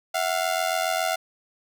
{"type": "ring-modulated tone", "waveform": "sawtooth", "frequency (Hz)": 699, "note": "F5", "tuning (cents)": 1, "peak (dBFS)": -16, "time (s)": [0.14, 1.16], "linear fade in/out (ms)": 10, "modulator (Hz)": 43.6, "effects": []}